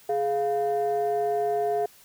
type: tone pair together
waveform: sine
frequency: 418.4 / 698.5 Hz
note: G#4 / F5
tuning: +13 / 0 cents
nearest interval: major sixth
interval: 887 cents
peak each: -24 dBFS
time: 0.09-1.86 s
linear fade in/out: 5 ms
effects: tanh soft clip ceiling -18 dBFS + white hiss -54 dBFS RMS until 2.04 s